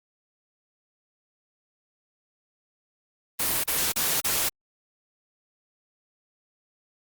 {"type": "noise bursts", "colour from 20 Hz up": "white", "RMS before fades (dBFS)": -25, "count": 4, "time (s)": [3.39, 4.492], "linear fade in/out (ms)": 10, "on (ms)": 250, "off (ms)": 34, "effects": ["Opus 32 kbps"]}